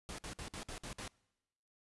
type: noise bursts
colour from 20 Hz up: pink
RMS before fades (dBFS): -45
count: 7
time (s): 0.09-1.078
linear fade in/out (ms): 0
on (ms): 94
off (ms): 55
effects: noise-tail reverb RT60 1.0 s tail -25 dB re dry + resampled to 24000 Hz